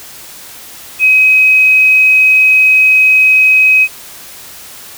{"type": "tone", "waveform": "sine", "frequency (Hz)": 2533, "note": "D#7", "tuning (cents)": 30, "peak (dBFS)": -4, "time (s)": [0.99, 3.88], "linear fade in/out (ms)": 50, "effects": ["white hiss -32 dBFS RMS until 4.97 s"]}